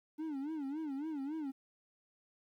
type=tone with vibrato; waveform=triangle; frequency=293.7 Hz; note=D4; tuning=in tune; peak=-35 dBFS; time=0.18-1.52 s; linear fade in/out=20 ms; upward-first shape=sine; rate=3.6 Hz; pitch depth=160 cents each way; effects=12-bit